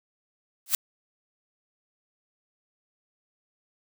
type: noise with exponential growth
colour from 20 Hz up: blue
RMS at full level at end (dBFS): -17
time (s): 0.66-0.75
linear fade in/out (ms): 2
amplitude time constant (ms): 18
effects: none